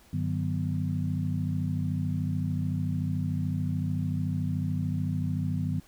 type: tone cluster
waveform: sine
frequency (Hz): 98.6 / 152.2 / 185.8 / 248.4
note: G2 / D#3 / F#3 / B3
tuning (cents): +11 / -38 / +7 / +10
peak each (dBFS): -31 / -30 / -34 / -35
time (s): 0.13-5.8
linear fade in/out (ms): 5
effects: pink hiss -58 dBFS RMS until 5.87 s